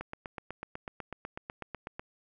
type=click train; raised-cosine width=0.5 ms; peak=-23 dBFS; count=17; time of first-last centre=0.01-1.995 s; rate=8.06 Hz; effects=none